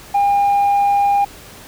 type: tone with tanh clipping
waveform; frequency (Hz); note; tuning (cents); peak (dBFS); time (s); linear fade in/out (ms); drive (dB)
sine; 806; G5; +48; -12; 0.14-1.25; 10; 1
effects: pink hiss -39 dBFS RMS until 1.67 s